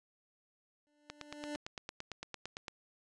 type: tone with exponential growth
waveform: 25% pulse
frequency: 295.5 Hz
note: D4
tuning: 11 cents sharp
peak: -34 dBFS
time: 0.87-1.56 s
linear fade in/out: 0 ms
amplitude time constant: 150 ms
type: click train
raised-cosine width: 0.2 ms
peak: -24 dBFS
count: 15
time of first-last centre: 1.1-2.682 s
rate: 8.85 Hz
effects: resampled to 22050 Hz